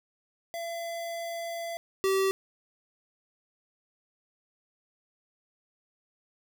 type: tone pair in turn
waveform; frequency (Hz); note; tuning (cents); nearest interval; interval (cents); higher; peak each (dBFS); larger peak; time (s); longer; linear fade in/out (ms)
square; 676 / 385.6; E5 / G4; +43 / -28; minor seventh; 971; first; -34 / -24; second; 0.54-1.77 / 2.04-2.31; first; 0
effects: none